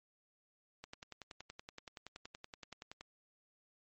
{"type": "click train", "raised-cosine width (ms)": 0.2, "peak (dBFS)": -30, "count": 24, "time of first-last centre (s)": [0.84, 3.01], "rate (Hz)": 10.6, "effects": ["MP3 32 kbps"]}